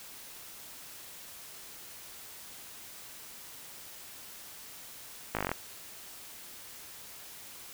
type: slowing click train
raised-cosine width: 0.5 ms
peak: -15 dBFS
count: 9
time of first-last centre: 5.35-5.516 s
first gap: 18 ms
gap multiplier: 1.04
effects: white hiss -48 dBFS RMS until 7.73 s